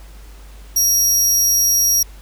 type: tone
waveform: sawtooth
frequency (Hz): 5670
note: F8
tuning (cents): +25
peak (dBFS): -10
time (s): 0.76-2.03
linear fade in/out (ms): 5
effects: added 50 Hz sine -36 dBFS peak until 2.21 s + pink hiss -47 dBFS RMS until 2.21 s